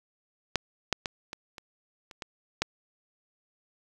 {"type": "clicks", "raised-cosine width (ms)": 0.2, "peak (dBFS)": [-7, -7, -13, -20, -25, -28, -19, -8], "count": 8, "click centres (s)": [0.557, 0.927, 1.058, 1.331, 1.582, 2.112, 2.222, 2.62], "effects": ["8-bit"]}